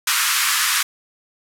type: band-pass noise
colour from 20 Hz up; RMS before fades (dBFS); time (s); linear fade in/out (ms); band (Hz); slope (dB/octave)
pink; -19; 0.07-0.83; 5; 1100 to 14000; 48
effects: none